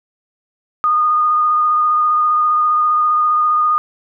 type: tone with vibrato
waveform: sine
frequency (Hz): 1227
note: D#6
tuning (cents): -25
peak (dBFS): -11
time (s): 0.84-3.78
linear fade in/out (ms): 0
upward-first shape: sine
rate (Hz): 15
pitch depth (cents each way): 15
effects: none